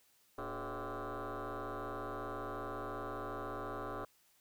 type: tone with frequency modulation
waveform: sine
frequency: 368.7 Hz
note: F#4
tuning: 6 cents flat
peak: -37 dBFS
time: 0.38-4.05 s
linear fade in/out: 5 ms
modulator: 132 Hz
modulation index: 7.5
effects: tanh soft clip ceiling -37 dBFS + white hiss -70 dBFS RMS until 4.4 s